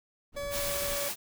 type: noise with tremolo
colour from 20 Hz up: brown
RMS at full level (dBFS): -42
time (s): 0.32-0.99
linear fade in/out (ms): 50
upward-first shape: sine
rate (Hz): 12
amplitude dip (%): 30
type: tone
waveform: 40% pulse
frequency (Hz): 570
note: C#5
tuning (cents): +48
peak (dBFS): -33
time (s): 0.36-1.09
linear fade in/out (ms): 10
type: noise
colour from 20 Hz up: white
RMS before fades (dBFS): -34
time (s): 0.5-1.16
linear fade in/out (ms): 50
effects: none